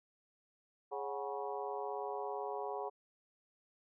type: harmonic tone with a mistuned harmonic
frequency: 138.6 Hz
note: C#3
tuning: in tune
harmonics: 3 / 4 / 5 / 6 / 7 / 8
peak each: -42 / -46 / -43 / -47 / -45 / -51 dBFS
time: 0.91-2.9 s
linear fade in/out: 20 ms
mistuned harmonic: 5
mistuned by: +100 cents
effects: none